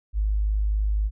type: tone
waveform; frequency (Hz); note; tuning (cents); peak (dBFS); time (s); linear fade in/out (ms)
sine; 51.9; G#1; 0; -20; 0.13-1.11; 50
effects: none